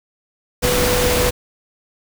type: tone in noise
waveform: sine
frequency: 493.9 Hz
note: B4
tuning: in tune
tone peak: -18 dBFS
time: 0.62-1.31 s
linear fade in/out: 20 ms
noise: pink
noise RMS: -18 dBFS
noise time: 0.62-1.31 s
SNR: -3 dB
effects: none